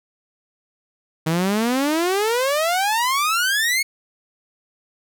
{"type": "exponential sweep", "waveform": "sawtooth", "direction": "up", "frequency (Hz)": [155.6, 2217], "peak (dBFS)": -14, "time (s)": [1.26, 3.83], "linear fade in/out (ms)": 10, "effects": []}